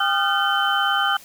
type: tone cluster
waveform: sine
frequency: 798 / 1220 / 1391 / 1529 / 3064 Hz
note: G5 / D#6 / F6 / G6 / G7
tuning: +31 / -34 / -7 / -44 / -40 cents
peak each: -24 dBFS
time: 0-1.17 s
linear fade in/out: 5 ms
effects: white hiss -46 dBFS RMS until 1.24 s